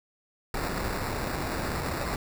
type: noise with sample-and-hold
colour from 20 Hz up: pink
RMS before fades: -31 dBFS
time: 0.54-2.16 s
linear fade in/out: 2 ms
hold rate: 3150 Hz
effects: none